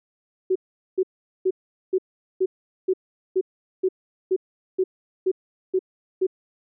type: tone bursts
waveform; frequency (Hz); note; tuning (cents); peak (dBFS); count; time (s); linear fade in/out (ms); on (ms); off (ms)
sine; 374.6; F#4; +21; -17; 13; 0.5-6.268; 10; 56; 420
effects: none